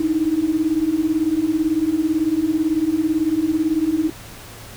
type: beating tone pair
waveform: sine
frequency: 302.6 / 320.6 Hz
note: D#4 / E4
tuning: -48 / -48 cents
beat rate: 18 Hz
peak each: -21 / -18 dBFS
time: 0-4.1 s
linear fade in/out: 5 ms
effects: added 111 Hz sine -43 dBFS peak until 4.76 s + pink hiss -39 dBFS RMS until 4.76 s